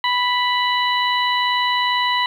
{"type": "harmonic tone", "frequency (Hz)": 987.8, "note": "B5", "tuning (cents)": 0, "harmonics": [1, 2, 3, 4], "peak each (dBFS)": [-19, -22, -24, -25], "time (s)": [0.04, 2.26], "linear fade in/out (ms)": 2, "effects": ["8-bit"]}